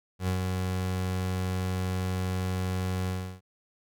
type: tone with ADSR envelope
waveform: 30% pulse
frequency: 92.5 Hz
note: F#2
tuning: in tune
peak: -22 dBFS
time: 0.19-3.41 s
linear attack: 88 ms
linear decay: 99 ms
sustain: -3 dB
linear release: 330 ms
effects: none